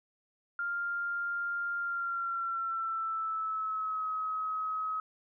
sine tone with pitch glide, 1398 to 1274.6 Hz, F6 to D#6, +1 to +41 cents, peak -31 dBFS, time 0.59-5 s, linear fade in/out 2 ms, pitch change -160 cents, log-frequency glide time 1.78-4.06 s, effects none

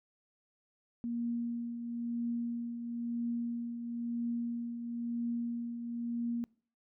sine tone with tremolo, 235.9 Hz, A#3, 21 cents sharp, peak -31 dBFS, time 1.04-6.44 s, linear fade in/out 0 ms, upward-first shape triangle, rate 1 Hz, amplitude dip 55%, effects noise-tail reverb RT60 0.5 s tail -25 dB re dry

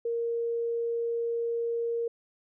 sine tone, 466.2 Hz, A#4, in tune, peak -27 dBFS, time 0.05-2.08 s, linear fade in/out 5 ms, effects none

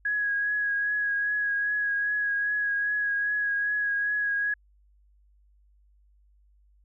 sine tone with vibrato, 1661.2 Hz, G#6, in tune, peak -24 dBFS, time 0.05-4.54 s, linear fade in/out 5 ms, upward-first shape triangle, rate 2.5 Hz, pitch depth 26 cents each way, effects added 50 Hz sine -58 dBFS peak until 6.84 s

